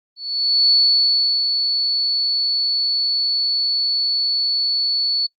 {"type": "tone with ADSR envelope", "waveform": "sine", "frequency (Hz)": 4435, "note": "C#8", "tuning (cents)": 0, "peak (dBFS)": -10, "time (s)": [0.16, 5.27], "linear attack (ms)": 540, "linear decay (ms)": 730, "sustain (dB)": -6, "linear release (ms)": 13, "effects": ["noise-tail reverb RT60 0.1 s tail -25 dB re dry", "Opus 24 kbps"]}